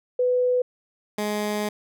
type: tone pair in turn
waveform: sine / 15% pulse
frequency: 498.1 / 209.4 Hz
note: B4 / G#3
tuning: +15 / +15 cents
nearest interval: octave + minor third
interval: 1500 cents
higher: first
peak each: -18 dBFS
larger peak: neither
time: 0.19-0.62 / 1.18-1.69 s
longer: second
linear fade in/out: 5 ms
effects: none